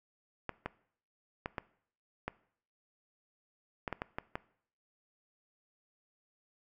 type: clicks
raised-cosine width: 0.5 ms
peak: -20 dBFS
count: 10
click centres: 0.493 / 0.66 / 1.459 / 1.582 / 2.28 / 3.878 / 3.927 / 4.019 / 4.185 / 4.355 s
effects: noise-tail reverb RT60 0.6 s tail -20 dB re dry